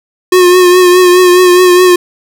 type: tone with vibrato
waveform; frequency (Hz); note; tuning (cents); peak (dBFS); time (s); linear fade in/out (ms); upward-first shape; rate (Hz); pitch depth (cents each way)
square; 361.2; F#4; -42; -3; 0.32-1.96; 5; triangle; 4.8; 41
effects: none